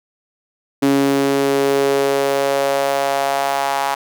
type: tone with high-pass filter sweep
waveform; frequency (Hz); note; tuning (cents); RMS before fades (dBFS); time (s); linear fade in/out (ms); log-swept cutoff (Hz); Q
sawtooth; 138.59; C#3; 0; -17; 0.82-3.95; 10; 290 to 860; 3.5
effects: none